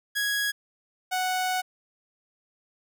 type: tone pair in turn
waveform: sawtooth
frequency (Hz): 1661.2 / 740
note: G#6 / F#5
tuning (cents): 0 / 0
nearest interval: octave + major second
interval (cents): 1400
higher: first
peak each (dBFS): -21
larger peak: neither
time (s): 0.15-0.52 / 1.11-1.62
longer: second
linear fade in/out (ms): 20
effects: none

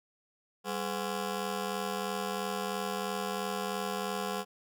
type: ring-modulated tone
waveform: 15% pulse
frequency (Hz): 309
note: D#4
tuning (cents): -12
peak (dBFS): -23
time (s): 0.64-4.45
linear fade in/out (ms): 50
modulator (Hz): 113
effects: none

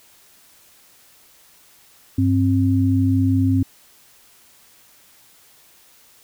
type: tone pair together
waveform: sine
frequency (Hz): 99.4 / 265.1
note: G2 / C4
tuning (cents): +25 / +23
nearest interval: octave + perfect fourth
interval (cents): 1698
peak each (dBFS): -17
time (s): 2.18-3.63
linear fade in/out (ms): 5
effects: white hiss -52 dBFS RMS until 6.23 s

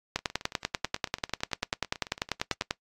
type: two click trains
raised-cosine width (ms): 0.2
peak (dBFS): -9 / -23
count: 27 / 23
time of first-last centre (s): 0.16-2.709 / 0.19-2.621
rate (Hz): 10.2 / 9.05
effects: noise-tail reverb RT60 0.1 s tail -21 dB re dry + AAC 64 kbps

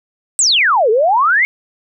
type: exponential two-way sweep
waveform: sine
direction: down then up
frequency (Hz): 8340 to 415.3 to 2222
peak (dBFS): -9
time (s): 0.39-1.45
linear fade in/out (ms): 0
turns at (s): 0.9
effects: none

